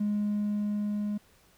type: tone with level ramp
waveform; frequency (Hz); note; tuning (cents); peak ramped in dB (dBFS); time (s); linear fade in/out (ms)
triangle; 207.7; G#3; 0; -22 to -26; 0-1.18; 10
effects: tanh soft clip ceiling -22 dBFS + pink hiss -62 dBFS RMS until 1.57 s